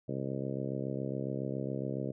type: harmonic tone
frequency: 67.2 Hz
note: C2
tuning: 47 cents sharp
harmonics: 2 / 3 / 4 / 5 / 6 / 7 / 8 / 9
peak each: -38 / -40 / -41 / -42 / -43 / -43 / -44 / -45 dBFS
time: 0.08-2.12 s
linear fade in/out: 10 ms
effects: none